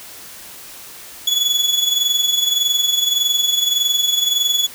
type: tone with amplitude modulation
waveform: 35% pulse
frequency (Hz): 3405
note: G#7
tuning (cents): +42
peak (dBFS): -10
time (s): 1.27-4.67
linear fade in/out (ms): 5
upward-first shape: sine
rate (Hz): 21.7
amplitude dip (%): 60
effects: white hiss -37 dBFS RMS until 4.74 s